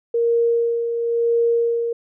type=tone with tremolo; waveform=sine; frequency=467.1 Hz; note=A#4; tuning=3 cents sharp; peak=-14 dBFS; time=0.14-1.93 s; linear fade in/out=5 ms; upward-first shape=sine; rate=0.97 Hz; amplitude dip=50%; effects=none